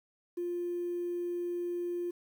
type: tone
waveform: triangle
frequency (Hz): 350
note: F4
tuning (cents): +4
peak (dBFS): -28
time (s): 0.37-2.11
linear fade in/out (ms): 10
effects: tanh soft clip ceiling -30 dBFS + 10-bit